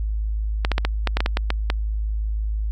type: clicks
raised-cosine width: 0.3 ms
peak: -5 dBFS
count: 11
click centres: 0.649 / 0.717 / 0.781 / 0.85 / 1.073 / 1.17 / 1.205 / 1.261 / 1.371 / 1.504 / 1.701 s
effects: added 53 Hz sine -21 dBFS peak until 2.71 s